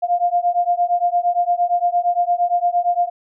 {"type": "beating tone pair", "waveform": "sine", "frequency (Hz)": [698.5, 707.2], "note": ["F5", "F5"], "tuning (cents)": [0, 22], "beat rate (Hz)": 8.7, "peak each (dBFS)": -18, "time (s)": [0.02, 3.1], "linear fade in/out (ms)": 20, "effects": []}